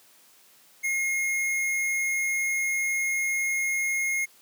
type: tone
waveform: square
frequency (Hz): 2149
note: C7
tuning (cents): +46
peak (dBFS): -25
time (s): 0.83-4.26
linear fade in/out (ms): 20
effects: white hiss -57 dBFS RMS until 4.41 s + high-pass 150 Hz 12 dB/octave